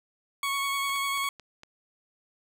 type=tone with vibrato; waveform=20% pulse; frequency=1108.7 Hz; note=C#6; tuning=in tune; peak=-22 dBFS; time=0.43-1.29 s; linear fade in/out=2 ms; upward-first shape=sine; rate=10 Hz; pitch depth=18 cents each way
type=clicks; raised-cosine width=0.2 ms; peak=-29 dBFS; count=6; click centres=0.895 / 0.96 / 1.175 / 1.241 / 1.397 / 1.634 s
effects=none